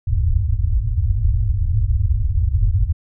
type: low-pass noise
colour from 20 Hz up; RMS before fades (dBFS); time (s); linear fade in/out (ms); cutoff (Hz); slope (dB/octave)
white; -17; 0.07-2.93; 10; 110; 96
effects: none